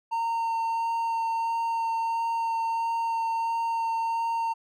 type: tone with vibrato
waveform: triangle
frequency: 915 Hz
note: A#5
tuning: 32 cents flat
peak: -23 dBFS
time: 0.11-4.54 s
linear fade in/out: 20 ms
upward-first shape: sine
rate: 1.5 Hz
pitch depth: 9 cents each way
effects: none